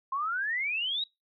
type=exponential sweep; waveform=sine; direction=up; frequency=1046.5 to 3900 Hz; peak=-28 dBFS; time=0.12-1.04 s; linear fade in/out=5 ms; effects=noise-tail reverb RT60 0.2 s tail -22 dB re dry